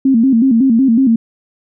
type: tone with vibrato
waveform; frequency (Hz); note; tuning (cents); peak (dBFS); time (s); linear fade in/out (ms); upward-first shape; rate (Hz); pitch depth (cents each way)
sine; 246.9; B3; 0; -7; 0.05-1.16; 5; square; 5.4; 140
effects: none